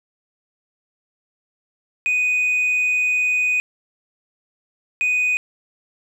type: tone pair in turn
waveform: sine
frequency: 2489 / 2489 Hz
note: D#7 / D#7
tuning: 0 / 0 cents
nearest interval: unison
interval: 0 cents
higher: neither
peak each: -14 dBFS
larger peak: neither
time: 2.06-3.6 / 5.01-5.37 s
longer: first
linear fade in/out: 0 ms
effects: tanh soft clip ceiling -15 dBFS + 9-bit